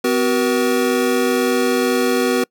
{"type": "tone cluster", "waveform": "square", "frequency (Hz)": [253.3, 376.2, 478.4], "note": ["B3", "F#4", "A#4"], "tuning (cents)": [44, 29, 45], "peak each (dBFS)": -20, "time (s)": [0.04, 2.44], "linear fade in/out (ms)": 5, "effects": ["noise-tail reverb RT60 0.1 s tail -26 dB re dry"]}